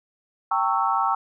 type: chord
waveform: sine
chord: G diminished seventh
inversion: none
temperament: equal with one note detuned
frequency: 784 / 910 / 1108.7 / 1318.5 Hz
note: G5 / Bb5 / Db6 / Fb6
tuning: 0 / -42 / 0 / 0 cents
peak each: -25 dBFS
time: 0.51-1.15 s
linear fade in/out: 5 ms
effects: none